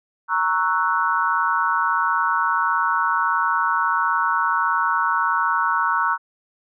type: chord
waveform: sine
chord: F# dominant seventh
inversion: first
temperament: equal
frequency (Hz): 932.3 / 1108.7 / 1318.5 / 1480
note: A#5 / C#6 / E6 / F#6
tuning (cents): 0 / 0 / 0 / 0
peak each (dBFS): -23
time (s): 0.28-6.18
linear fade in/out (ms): 50
effects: none